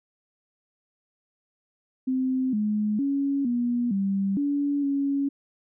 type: tone with pitch steps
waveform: sine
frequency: 259.3 / 211 / 278.4 / 241.1 / 196 / 285.4 / 279 Hz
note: C4 / G#3 / C#4 / B3 / G3 / D4 / C#4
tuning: -15 / +28 / +8 / -41 / 0 / -49 / +11 cents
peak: -22 dBFS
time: 2.07-5.29 s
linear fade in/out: 10 ms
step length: 460 ms
effects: none